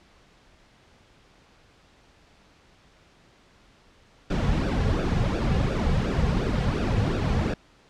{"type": "noise with flanger", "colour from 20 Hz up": "brown", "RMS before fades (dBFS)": -24, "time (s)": [4.3, 7.54], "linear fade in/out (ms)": 5, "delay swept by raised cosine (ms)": [0.95, 3.35], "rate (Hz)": 2.8, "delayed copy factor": -0.7, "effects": ["pink hiss -57 dBFS RMS until 7.89 s", "low-pass 5000 Hz 12 dB/octave"]}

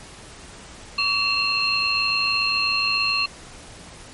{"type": "tone cluster", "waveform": "sine", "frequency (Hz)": [1136, 2633, 2740, 4214], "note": ["C#6", "E7", "F7", "C8"], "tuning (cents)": [42, -3, -34, 12], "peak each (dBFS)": [-27, -27, -24, -22], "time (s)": [0.98, 3.26], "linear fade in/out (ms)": 5, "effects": ["pink hiss -42 dBFS RMS until 4.13 s", "MP3 48 kbps"]}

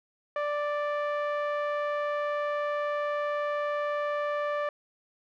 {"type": "tone with low-pass filter", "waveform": "sawtooth", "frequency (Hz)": 587.3, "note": "D5", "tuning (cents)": 0, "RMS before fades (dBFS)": -30, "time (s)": [0.36, 4.69], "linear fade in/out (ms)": 2, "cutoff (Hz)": 1600, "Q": 1.3, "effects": []}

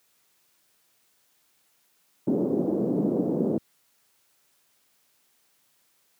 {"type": "band-pass noise", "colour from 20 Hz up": "pink", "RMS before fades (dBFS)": -25, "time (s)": [2.27, 3.58], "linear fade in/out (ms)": 2, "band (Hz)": [190, 470], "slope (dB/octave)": 24, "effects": ["white hiss -67 dBFS RMS until 6.19 s", "high-pass 100 Hz 12 dB/octave"]}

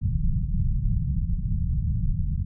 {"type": "low-pass noise", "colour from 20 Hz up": "pink", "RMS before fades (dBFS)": -24, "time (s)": [0.01, 2.45], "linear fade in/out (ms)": 10, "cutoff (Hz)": 180, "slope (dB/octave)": 48, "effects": []}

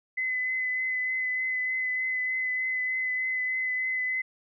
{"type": "tone with vibrato", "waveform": "sine", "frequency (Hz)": 2025, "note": "B6", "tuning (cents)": 43, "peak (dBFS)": -26, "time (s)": [0.17, 4.22], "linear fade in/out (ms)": 10, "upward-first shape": "triangle", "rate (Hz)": 3.3, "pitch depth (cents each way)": 17, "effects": []}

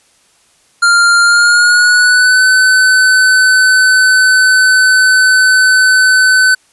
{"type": "tone with pitch glide", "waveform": "square", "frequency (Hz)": [1396.9, 1514.6], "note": ["F6", "F#6"], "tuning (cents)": [0, 40], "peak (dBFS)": -6, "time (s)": [0.82, 6.55], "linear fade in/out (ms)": 10, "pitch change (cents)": 140, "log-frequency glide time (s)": [1.23, 2.43], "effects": ["white hiss -51 dBFS RMS until 6.72 s", "resampled to 24000 Hz"]}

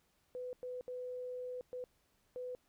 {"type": "tone bursts at uneven times", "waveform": "sine", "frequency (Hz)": 500, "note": "B4", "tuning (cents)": 21, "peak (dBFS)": -40, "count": 5, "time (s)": [[0.35, 0.53], [0.63, 0.81], [0.88, 1.61], [1.73, 1.84], [2.36, 2.55]], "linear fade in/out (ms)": 0, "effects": ["pink hiss -75 dBFS RMS until 2.68 s"]}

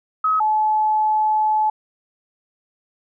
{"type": "tone pair in turn", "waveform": "sine", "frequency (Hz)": [1275, 860.2], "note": ["D#6", "A5"], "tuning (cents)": [42, -39], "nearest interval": "perfect fifth", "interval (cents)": 681, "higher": "first", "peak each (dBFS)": -15, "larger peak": "neither", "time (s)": [[0.24, 0.4], [0.4, 1.7]], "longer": "second", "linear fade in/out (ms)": 5, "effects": []}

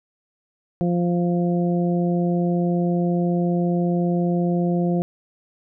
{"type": "harmonic tone", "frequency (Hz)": 174.61, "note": "F3", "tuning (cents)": 0, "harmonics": [1, 2, 3, 4], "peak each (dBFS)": [-19, -25, -29, -31], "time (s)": [0.81, 5.02], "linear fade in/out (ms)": 0, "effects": []}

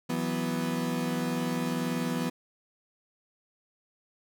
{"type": "chord", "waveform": "35% pulse", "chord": "E suspended second", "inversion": "none", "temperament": "equal", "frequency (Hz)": [164.81, 185, 246.9], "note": ["E3", "F#3", "B3"], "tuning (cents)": [0, 0, 0], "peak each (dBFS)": [-32, -33, -29], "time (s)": [0.09, 2.3], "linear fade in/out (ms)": 10, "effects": []}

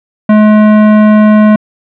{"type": "tone with hard clipping", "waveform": "sine", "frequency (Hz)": 212.9, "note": "G#3", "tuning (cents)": 43, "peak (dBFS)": -4, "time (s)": [0.29, 1.56], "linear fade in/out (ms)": 5, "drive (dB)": 18, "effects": ["low-pass 2000 Hz 12 dB/octave"]}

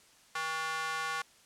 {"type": "tone with high-pass filter", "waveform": "square", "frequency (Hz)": 160, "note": "D#3", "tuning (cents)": 49, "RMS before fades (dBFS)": -35, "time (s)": [0.35, 1.22], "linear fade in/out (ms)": 5, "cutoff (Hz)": 1200, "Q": 2.2, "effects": ["white hiss -61 dBFS RMS until 1.45 s", "low-pass 9000 Hz 12 dB/octave"]}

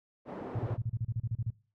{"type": "band-pass noise", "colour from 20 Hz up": "pink", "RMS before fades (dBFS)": -41, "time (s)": [0.25, 0.78], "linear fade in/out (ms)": 50, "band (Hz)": [230, 700], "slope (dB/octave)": 12}
{"type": "tone bursts", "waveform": "sine", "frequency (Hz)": 113.4, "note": "A#2", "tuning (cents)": -47, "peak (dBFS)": -29, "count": 13, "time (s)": [0.55, 1.504], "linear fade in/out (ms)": 5, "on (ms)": 42, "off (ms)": 34}
{"effects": ["noise-tail reverb RT60 0.4 s tail -22 dB re dry"]}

